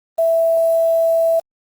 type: tone with quantisation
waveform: sine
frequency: 659.3 Hz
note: E5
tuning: in tune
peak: -12 dBFS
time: 0.18-1.4 s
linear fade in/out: 10 ms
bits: 6
effects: Opus 24 kbps